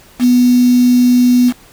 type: tone with quantisation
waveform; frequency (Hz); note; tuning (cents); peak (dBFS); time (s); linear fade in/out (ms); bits
sine; 246.9; B3; 0; -6; 0.19-1.53; 50; 4
effects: pink hiss -43 dBFS RMS until 1.72 s